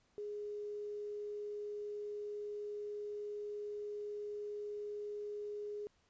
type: tone with quantisation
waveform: sine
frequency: 415.3 Hz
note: G#4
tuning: in tune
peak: -40 dBFS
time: 0.18-5.87 s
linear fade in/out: 0 ms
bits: 11
effects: pink hiss -74 dBFS RMS until 6.09 s + resampled to 16000 Hz